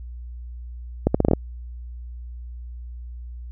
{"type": "accelerating click train", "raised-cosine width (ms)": 2, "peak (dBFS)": -3, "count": 7, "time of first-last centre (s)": [1.07, 1.334], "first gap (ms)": 75, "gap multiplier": 0.78, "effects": ["added 60 Hz sine -33 dBFS peak until 3.51 s"]}